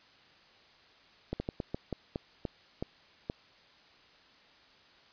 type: slowing click train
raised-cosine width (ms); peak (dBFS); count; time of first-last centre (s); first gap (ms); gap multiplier
2; -20; 10; 1.33-3.299; 70; 1.27
effects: white hiss -60 dBFS RMS until 5.12 s + resampled to 11025 Hz